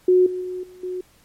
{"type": "tone with level steps", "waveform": "sine", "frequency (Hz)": 365.5, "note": "F#4", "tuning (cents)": -21, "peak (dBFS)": [-11, -24, -26, -41, -25], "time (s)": [0.08, 1.01], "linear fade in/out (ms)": 5, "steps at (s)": [0.26, 0.41, 0.63, 0.83], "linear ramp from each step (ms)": 5, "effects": ["pink hiss -56 dBFS RMS until 1.24 s", "MP3 64 kbps"]}